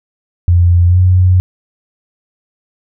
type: tone with pitch glide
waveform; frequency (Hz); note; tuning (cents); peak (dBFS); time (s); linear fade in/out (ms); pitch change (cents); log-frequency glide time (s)
sine; 87.31 to 91.49; F2 to F#2; 0 to -19; -5; 0.48-1.4; 0; +81; 0.87-0.99
effects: none